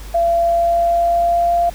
sine tone with pitch glide, 680 to 691.1 Hz, F5 to F5, -46 to -18 cents, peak -12 dBFS, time 0.14-1.7 s, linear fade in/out 10 ms, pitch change +28 cents, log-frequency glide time 0.35-1.55 s, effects added 50 Hz sine -30 dBFS peak until 1.74 s + pink hiss -39 dBFS RMS until 1.74 s

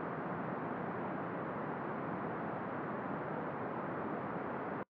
pink band-pass noise, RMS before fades -40 dBFS, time 0-4.83 s, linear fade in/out 0 ms, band 150 to 1500 Hz, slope 24 dB/octave, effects noise-tail reverb RT60 0.1 s tail -26 dB re dry

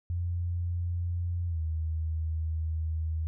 sine tone with pitch glide, 87 to 79.78 Hz, F2 to D#2, -6 to +44 cents, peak -28 dBFS, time 0.1-3.27 s, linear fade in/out 0 ms, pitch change -150 cents, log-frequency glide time 1.47-1.6 s, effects none

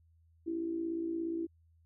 sine tone with amplitude modulation, 331.7 Hz, E4, 11 cents sharp, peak -30 dBFS, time 0.46-1.47 s, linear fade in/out 20 ms, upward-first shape sine, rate 57.1 Hz, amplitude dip 60%, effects added 82 Hz sine -63 dBFS peak until 1.85 s

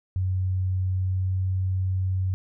sine tone with pitch glide, 93.1 to 93.69 Hz, F#2 to F#2, +11 to +22 cents, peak -22 dBFS, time 0.16-2.34 s, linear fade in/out 0 ms, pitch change +11 cents, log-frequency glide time 0.87-1.38 s, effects none

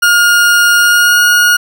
40% pulse tone with pitch glide, 1423 to 1438.7 Hz, F6 to F#6, +32 to -49 cents, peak -5 dBFS, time 0.02-1.57 s, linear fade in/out 10 ms, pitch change +19 cents, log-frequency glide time 0.79-1.22 s, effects none

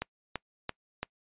click train, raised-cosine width 0.3 ms, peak -16 dBFS, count 4, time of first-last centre 0.02-1.03 s, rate 2.97 Hz, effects noise-tail reverb RT60 0.1 s tail -25 dB re dry + resampled to 8000 Hz

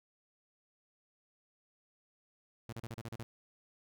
sawtooth tone bursts, 115.1 Hz, A#2, 22 cents flat, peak -37 dBFS, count 8, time 2.69-3.23 s, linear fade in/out 0 ms, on 36 ms, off 36 ms, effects none

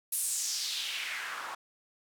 white noise with band-pass filter sweep, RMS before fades -35 dBFS, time 0.12-1.55 s, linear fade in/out 5 ms, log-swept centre 11000 to 990 Hz, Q 2.7, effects none

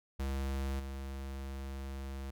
square tone with level steps, 67.7 Hz, C#2, 40 cents flat, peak -34 / -40 dBFS, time 0.19-2.31 s, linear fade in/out 10 ms, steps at 0.79 s, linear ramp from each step 10 ms, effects none

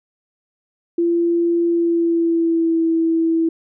sine tone with pitch glide, 340.8 to 327.9 Hz, F4 to E4, -42 to -9 cents, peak -14 dBFS, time 0.98-3.49 s, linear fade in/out 5 ms, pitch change -67 cents, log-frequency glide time 1.66-2.83 s, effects none

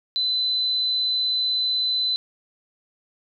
sine tone, 4022 Hz, B7, 31 cents sharp, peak -20 dBFS, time 0.16-2.16 s, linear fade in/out 0 ms, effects none

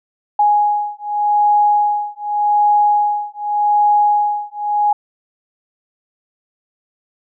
sine beating tone pair, 830.6 / 831.45 Hz, G#5 / G#5, 0 / +2 cents, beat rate 0.85 Hz, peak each -15 dBFS, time 0.39-4.93 s, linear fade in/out 5 ms, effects none

